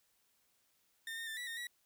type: tone with pitch steps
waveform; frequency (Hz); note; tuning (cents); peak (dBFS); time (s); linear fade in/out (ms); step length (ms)
30% pulse; 1814 / 1834 / 1780 / 1949 / 1837 / 1933; A#6 / A#6 / A6 / B6 / A#6 / B6; -48 / -29 / +20 / -23 / -26 / -38; -38; 1.07-1.67; 2; 100
effects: white hiss -75 dBFS RMS until 1.85 s